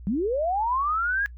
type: linear sweep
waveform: sine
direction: up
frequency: 178.3 to 1675 Hz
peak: -22 dBFS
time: 0.07-1.26 s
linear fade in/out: 0 ms
effects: noise-tail reverb RT60 0.1 s tail -21 dB re dry + added 60 Hz sine -39 dBFS peak until 1.37 s